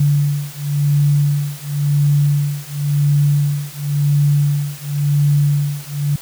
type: beating tone pair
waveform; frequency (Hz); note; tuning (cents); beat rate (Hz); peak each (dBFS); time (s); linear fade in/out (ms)
sine; 144.2 / 145.14; D3 / D3; -31 / -20; 0.94; -16; 0-6.16; 5
effects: white hiss -36 dBFS RMS until 6.21 s